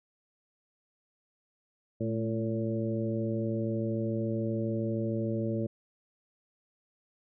harmonic tone with a mistuned harmonic, 113.1 Hz, A2, 48 cents sharp, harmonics 1 / 2 / 3 / 4 / 5, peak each -33 / -33 / -35 / -39 / -37 dBFS, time 2-5.67 s, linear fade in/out 10 ms, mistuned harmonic 2, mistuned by -47 cents, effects none

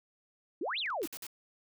sine exponential two-way sweep, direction up then down, 282.8 to 4262 to 282.8 Hz, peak -32 dBFS, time 0.61-1.06 s, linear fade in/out 5 ms, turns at 0.79 s
clicks, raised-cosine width 0.2 ms, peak -37 dBFS, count 4, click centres 0.86 / 0.903 / 1.018 / 1.128 s
white noise bursts, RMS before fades -43 dBFS, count 3, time 1.03-1.267 s, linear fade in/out 0 ms, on 45 ms, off 51 ms
effects none

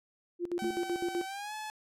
sine tone with tremolo, 349.2 Hz, F4, in tune, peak -29 dBFS, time 0.39-1.26 s, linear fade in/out 50 ms, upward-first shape square, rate 7.9 Hz, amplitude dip 80%
sawtooth tone with pitch glide, 765 to 858.7 Hz, G5 to A5, -42 to -42 cents, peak -34 dBFS, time 0.59-1.7 s, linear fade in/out 0 ms, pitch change +200 cents, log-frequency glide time 1.26-1.54 s
sine tone with exponential decay, 220 Hz, A3, in tune, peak -31 dBFS, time 0.62-0.91 s, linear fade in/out 2 ms, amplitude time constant 63 ms
effects low-pass 12000 Hz 12 dB/octave

